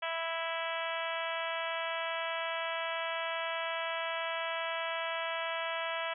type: harmonic tone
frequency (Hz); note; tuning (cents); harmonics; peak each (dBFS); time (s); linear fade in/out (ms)
329.6; E4; 0; 2 / 3 / 4 / 5 / 6 / 7 / 8 / 9 / 10; -38 / -40 / -41 / -42 / -43 / -43 / -44 / -45 / -45; 0.02-6.14; 10
effects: none